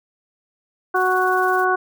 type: harmonic tone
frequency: 370 Hz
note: F#4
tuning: in tune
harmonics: 1 / 2 / 3 / 4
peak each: -21 / -21 / -21 / -21 dBFS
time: 0.94-1.76 s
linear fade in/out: 10 ms
type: noise with tremolo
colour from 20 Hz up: blue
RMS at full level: -40 dBFS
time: 0.95-1.65 s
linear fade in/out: 20 ms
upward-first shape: triangle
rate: 19 Hz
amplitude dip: 60%
effects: none